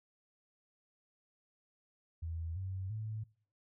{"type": "tone with pitch steps", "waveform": "sine", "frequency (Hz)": [82.41, 94.66, 108.74], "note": ["E2", "F#2", "A2"], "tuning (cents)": [0, 40, -20], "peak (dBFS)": -37, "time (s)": [2.22, 3.24], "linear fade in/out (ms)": 10, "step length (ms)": 340, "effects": ["noise-tail reverb RT60 0.5 s tail -23 dB re dry"]}